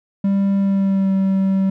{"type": "tone with pitch glide", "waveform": "triangle", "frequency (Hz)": [197.2, 192.58], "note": ["G3", "G3"], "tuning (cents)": [11, -30], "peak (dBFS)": -12, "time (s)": [0.24, 1.7], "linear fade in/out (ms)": 5, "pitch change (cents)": -41, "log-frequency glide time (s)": [0.58, 1.14], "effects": []}